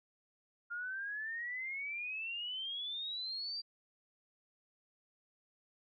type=exponential sweep; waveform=sine; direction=up; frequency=1400 to 4754 Hz; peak=-38 dBFS; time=0.7-3.62 s; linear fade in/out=20 ms; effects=none